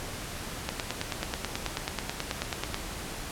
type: click train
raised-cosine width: 0.2 ms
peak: -12 dBFS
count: 20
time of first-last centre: 0.69-2.744 s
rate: 9.25 Hz
effects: pink hiss -38 dBFS RMS until 3.31 s + low-pass 12000 Hz 12 dB/octave